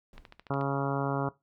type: noise with exponential decay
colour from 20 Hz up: brown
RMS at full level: -48 dBFS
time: 0.13-0.55 s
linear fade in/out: 2 ms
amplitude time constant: 90 ms
type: click train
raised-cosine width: 0.3 ms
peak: -31 dBFS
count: 7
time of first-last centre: 0.18-0.612 s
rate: 13.9 Hz
type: harmonic tone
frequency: 138.59 Hz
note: C#3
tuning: in tune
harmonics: 1 / 2 / 3 / 4 / 5 / 6 / 7 / 8 / 9 / 10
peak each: -31 / -34 / -36 / -37 / -38 / -39 / -39 / -40 / -41 / -41 dBFS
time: 0.5-1.29 s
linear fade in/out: 5 ms
effects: noise-tail reverb RT60 0.2 s tail -18 dB re dry